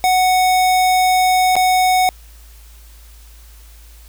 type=tone with dropouts; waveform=square; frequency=740 Hz; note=F#5; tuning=in tune; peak=-12 dBFS; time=0.04-2.09 s; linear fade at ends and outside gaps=0 ms; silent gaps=1.555-1.565 s; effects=added 55 Hz sine -39 dBFS peak until 4.08 s + white hiss -48 dBFS RMS until 4.08 s